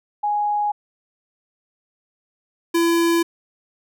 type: tone pair in turn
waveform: sine / square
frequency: 830.6 / 336.9 Hz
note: G#5 / E4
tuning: 0 / +38 cents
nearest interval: octave + major third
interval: 1562 cents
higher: first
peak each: -18 / -16 dBFS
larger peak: second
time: 0.23-0.72 / 2.74-3.23 s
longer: neither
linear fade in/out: 10 ms
effects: none